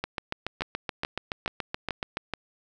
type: two click trains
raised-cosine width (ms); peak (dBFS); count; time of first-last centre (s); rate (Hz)
0.3; -13 / -13; 5 / 16; 0.62-2.337 / 0.04-2.171; 2.33 / 7.04
effects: none